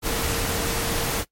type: tone in noise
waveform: sine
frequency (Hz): 461.9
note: A#4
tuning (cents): -16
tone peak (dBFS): -32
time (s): 0.02-1.25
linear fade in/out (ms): 50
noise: pink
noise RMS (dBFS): -25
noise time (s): 0.02-1.25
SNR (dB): -10
effects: noise-tail reverb RT60 0.1 s tail -20 dB re dry + MP3 64 kbps

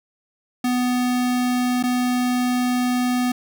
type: tone with dropouts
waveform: square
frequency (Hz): 248.4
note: B3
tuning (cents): +10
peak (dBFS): -19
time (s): 0.64-3.32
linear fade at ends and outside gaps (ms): 5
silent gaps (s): 1.828-1.836
effects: none

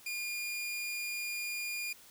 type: tone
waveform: sawtooth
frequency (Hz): 2421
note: D#7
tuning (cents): -48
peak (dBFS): -32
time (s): 0.06-1.93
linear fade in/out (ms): 5
effects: white hiss -57 dBFS RMS until 2.1 s

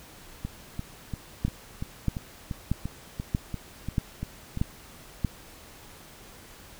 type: two click trains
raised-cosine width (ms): 5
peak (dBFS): -19 / -12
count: 13 / 7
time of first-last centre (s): 0.45-4.574 / 1.45-5.247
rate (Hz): 2.91 / 1.58
effects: pink hiss -49 dBFS RMS until 6.79 s

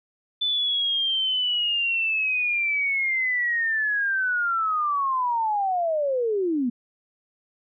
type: linear sweep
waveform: sine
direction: down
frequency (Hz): 3520 to 230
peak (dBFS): -21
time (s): 0.41-6.7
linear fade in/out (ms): 10
effects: none

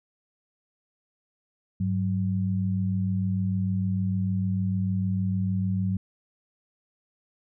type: tone pair together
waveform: sine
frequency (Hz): 100.4 / 187.03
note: G2 / F#3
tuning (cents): +42 / +19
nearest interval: major seventh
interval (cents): 1077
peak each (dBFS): -26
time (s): 1.8-5.97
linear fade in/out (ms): 5
effects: none

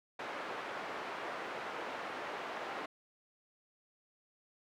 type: band-pass noise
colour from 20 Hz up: pink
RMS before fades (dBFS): -42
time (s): 0.19-2.86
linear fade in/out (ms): 5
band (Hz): 500 to 1900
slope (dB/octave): 12
effects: none

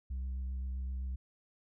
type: tone with vibrato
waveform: sine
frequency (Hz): 64.6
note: C2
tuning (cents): -21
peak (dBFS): -32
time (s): 0.1-1.16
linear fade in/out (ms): 10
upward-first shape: sine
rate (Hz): 7.7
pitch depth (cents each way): 20
effects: tanh soft clip ceiling -34 dBFS

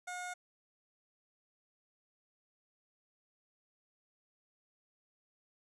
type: tone with notch filter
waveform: 15% pulse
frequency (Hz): 720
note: F#5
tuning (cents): -47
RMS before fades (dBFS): -42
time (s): 0.07-0.34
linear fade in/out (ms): 10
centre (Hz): 2800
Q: 2
effects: resampled to 24000 Hz

